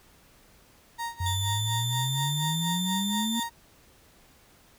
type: tone with tremolo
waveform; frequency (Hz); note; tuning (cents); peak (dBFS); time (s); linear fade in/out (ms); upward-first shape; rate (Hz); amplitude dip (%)
35% pulse; 932.3; A#5; 0; -28; 0.98-3.5; 20; sine; 4.2; 90
type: exponential sweep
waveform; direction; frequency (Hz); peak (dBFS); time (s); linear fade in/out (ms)
sine; up; 89.8 to 232.8; -27; 1.2-3.4; 5
type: tone with pitch glide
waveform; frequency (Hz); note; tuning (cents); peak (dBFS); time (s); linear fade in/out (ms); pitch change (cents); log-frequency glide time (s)
sawtooth; 3522 to 3559; A7 to A7; +1 to +19; -28; 1.26-3.43; 2; +18; 1.46-2.08
effects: pink hiss -58 dBFS RMS until 4.78 s